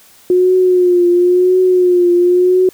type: tone with vibrato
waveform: sine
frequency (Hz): 360.1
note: F#4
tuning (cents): -47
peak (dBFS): -7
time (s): 0.3-2.69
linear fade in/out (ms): 2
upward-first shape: triangle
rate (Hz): 0.96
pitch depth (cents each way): 54
effects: white hiss -45 dBFS RMS until 2.73 s